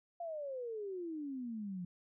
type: exponential sweep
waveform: sine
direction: down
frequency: 701 to 173.1 Hz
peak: -39 dBFS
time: 0.2-1.85 s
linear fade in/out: 5 ms
effects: none